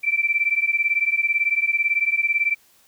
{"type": "beating tone pair", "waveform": "sine", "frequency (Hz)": [2329, 2347], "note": ["D7", "D7"], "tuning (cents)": [-15, -2], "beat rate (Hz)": 18, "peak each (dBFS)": -21, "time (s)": [0.03, 2.55], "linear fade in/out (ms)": 20, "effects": ["white hiss -57 dBFS RMS until 2.87 s"]}